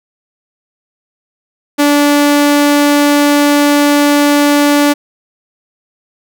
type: tone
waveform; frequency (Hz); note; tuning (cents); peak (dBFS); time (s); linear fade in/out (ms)
sawtooth; 290; D4; -22; -3; 1.78-4.94; 20
effects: none